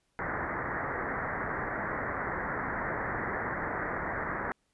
white low-pass noise, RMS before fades -34 dBFS, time 0.19-4.52 s, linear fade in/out 0 ms, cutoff 2000 Hz, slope 96 dB/octave, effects pink hiss -75 dBFS RMS until 4.73 s + resampled to 24000 Hz

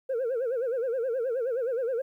sine tone with vibrato, 492.7 Hz, B4, 4 cents flat, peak -24 dBFS, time 0.09-2.02 s, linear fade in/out 10 ms, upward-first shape sine, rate 9.5 Hz, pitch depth 160 cents each way, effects tanh soft clip ceiling -24 dBFS + 11-bit

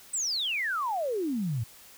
sine exponential sweep, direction down, 8320 to 105.7 Hz, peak -27 dBFS, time 0.13-1.64 s, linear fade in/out 10 ms, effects white hiss -52 dBFS RMS until 1.97 s

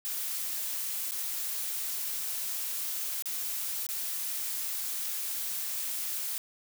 blue noise with dropouts, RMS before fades -34 dBFS, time 0.05-6.38 s, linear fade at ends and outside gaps 0 ms, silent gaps 1.11-1.119 / 3.223-3.257 / 3.867-3.889 s, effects none

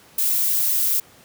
violet noise, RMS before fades -20 dBFS, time 0.18-1 s, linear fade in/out 5 ms, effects pink hiss -50 dBFS RMS until 1.24 s + high-pass 100 Hz 12 dB/octave

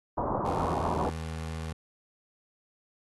white low-pass noise, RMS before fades -30 dBFS, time 0.17-1.1 s, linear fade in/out 10 ms, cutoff 1100 Hz, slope 48 dB/octave
25% pulse tone with pitch glide, 82.41 to 80.48 Hz, E2 to E2, 0 to -41 cents, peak -30 dBFS, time 0.45-1.73 s, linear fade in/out 5 ms, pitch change -41 cents, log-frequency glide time 0.85-0.9 s
effects AAC 32 kbps

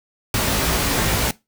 pink noise with comb filter, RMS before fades -20 dBFS, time 0.34-1.31 s, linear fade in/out 2 ms, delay 18 ms, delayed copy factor +0.65, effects noise-tail reverb RT60 0.2 s tail -19 dB re dry

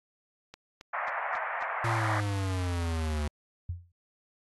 click train, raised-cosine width 0.2 ms, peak -27 dBFS, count 7, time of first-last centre 0.54-2.166 s, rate 3.69 Hz
pink band-pass noise, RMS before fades -33 dBFS, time 0.93-2.21 s, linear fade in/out 10 ms, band 640 to 2100 Hz, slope 48 dB/octave
square exponential sweep, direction down, 116.54 to 73.42 Hz, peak -29 dBFS, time 1.84-3.28 s, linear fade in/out 5 ms
sine tone with exponential decay, 87.31 Hz, F2, in tune, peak -28 dBFS, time 3.69-3.92 s, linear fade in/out 5 ms, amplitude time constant 48 ms
effects AAC 32 kbps

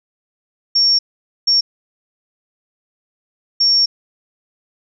sine tone bursts at uneven times, 5500 Hz, F8, 27 cents flat, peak -10 dBFS, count 3, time 0.75-0.99 / 1.47-1.61 / 3.6-3.86 s, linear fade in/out 10 ms, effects none

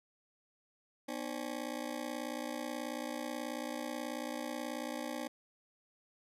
20% pulse ring-modulated tone, 276.3 Hz, C#4, 6 cents flat, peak -30 dBFS, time 1.08-5.28 s, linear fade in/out 10 ms, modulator 29.2 Hz, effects resampled to 32000 Hz

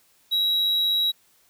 triangle tone, 3868 Hz, B7, 37 cents flat, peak -18 dBFS, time 0.31-1.12 s, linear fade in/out 20 ms, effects white hiss -61 dBFS RMS until 1.49 s

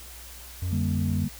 triangle tone, 90.2 Hz, F#2, 44 cents flat, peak -24 dBFS, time 0.62-1.25 s, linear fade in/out 5 ms
sine chord, G minor, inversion second, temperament just, 147 / 196 / 235.2 Hz, D3 / G3 / Bb3, +2 / 0 / +16 cents, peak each -30 dBFS, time 0.71-1.29 s, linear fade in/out 20 ms
effects added 60 Hz sine -45 dBFS peak until 1.39 s + white hiss -45 dBFS RMS until 1.39 s

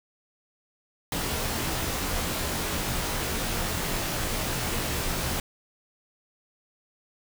pink noise with comb filter, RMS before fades -29 dBFS, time 1.12-5.4 s, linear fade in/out 2 ms, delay 20 ms, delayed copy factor -0.8, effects none

